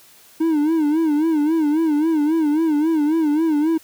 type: tone with vibrato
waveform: triangle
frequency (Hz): 310.1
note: D#4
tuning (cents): -6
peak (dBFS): -13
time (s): 0.4-3.78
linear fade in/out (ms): 10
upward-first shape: sine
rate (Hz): 3.7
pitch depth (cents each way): 110
effects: white hiss -49 dBFS RMS until 3.83 s + high-pass 60 Hz 12 dB/octave

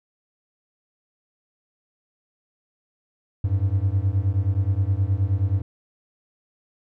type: beating tone pair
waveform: triangle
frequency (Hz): 92.5 / 102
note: F#2 / G#2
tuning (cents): 0 / -31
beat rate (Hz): 9.5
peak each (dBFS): -20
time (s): 3.44-5.62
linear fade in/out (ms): 5
effects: none

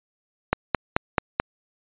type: click train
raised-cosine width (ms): 0.5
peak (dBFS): -3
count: 5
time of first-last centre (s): 0.53-1.4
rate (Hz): 4.6
effects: resampled to 8000 Hz

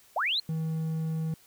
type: linear sweep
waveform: sine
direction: up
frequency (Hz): 548 to 4313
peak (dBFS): -25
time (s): 0.16-0.4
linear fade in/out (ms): 5
type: tone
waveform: triangle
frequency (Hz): 160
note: D#3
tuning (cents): +49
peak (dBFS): -26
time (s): 0.49-1.34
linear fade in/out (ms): 2
effects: white hiss -59 dBFS RMS until 1.46 s

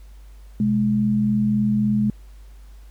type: tone pair together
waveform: sine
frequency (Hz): 127.02 / 210.6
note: B2 / G#3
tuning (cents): +49 / +24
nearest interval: major sixth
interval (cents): 875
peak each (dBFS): -25 / -17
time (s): 0.6-2.1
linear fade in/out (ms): 2
effects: added 50 Hz sine -40 dBFS peak until 2.9 s + pink hiss -58 dBFS RMS until 2.9 s

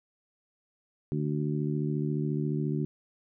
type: harmonic tone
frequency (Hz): 74.3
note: D2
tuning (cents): +21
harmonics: 2 / 3 / 4 / 5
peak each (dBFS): -29 / -34 / -35 / -36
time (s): 1.12-2.85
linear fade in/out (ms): 0
effects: none

